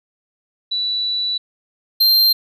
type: tone pair in turn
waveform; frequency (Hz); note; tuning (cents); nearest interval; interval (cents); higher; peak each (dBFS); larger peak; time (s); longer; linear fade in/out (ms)
sine / square; 3951 / 4165; B7 / C8; 0 / -9; minor second; 91; second; -18 / -11; second; 0.71-1.38 / 2-2.33; first; 10
effects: none